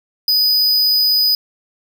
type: tone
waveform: square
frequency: 4978 Hz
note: D#8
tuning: in tune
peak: -12 dBFS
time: 0.28-1.35 s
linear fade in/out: 2 ms
effects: none